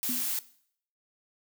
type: noise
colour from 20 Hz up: blue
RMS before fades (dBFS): -31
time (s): 0.03-0.39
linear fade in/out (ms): 0
type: tone with exponential decay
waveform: sine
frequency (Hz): 246.9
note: B3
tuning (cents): 0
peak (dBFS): -30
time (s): 0.09-0.36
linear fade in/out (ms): 2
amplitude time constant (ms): 58
effects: noise-tail reverb RT60 0.6 s tail -18 dB re dry